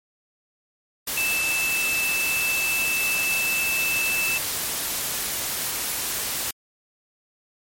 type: tone in noise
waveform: sine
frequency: 2637 Hz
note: E7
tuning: in tune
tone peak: -22 dBFS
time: 1.17-4.38 s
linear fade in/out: 5 ms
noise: white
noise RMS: -27 dBFS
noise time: 1.07-6.51 s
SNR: +2 dB
effects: MP3 64 kbps